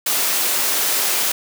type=high-pass noise; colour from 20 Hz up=white; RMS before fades=-19 dBFS; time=0.06-1.32 s; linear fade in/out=5 ms; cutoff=310 Hz; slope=12 dB/octave; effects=none